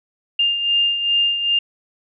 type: beating tone pair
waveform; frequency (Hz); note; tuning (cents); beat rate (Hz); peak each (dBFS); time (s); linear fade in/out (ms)
sine; 2806 / 2808.5; F7 / F7; +8 / +9; 2.5; -16 / -24; 0.39-1.59; 5
effects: none